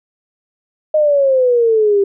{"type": "exponential sweep", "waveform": "sine", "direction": "down", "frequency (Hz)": [622.3, 392], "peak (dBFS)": -9, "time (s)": [0.94, 2.04], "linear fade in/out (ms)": 5, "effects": []}